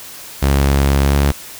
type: tone with pitch glide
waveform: sawtooth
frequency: 69.3 to 70.55 Hz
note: C#2 to C#2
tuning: 0 to +31 cents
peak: -7 dBFS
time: 0.42-1.32 s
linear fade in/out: 10 ms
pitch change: +31 cents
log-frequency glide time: 1.05-1.13 s
effects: white hiss -34 dBFS RMS until 1.59 s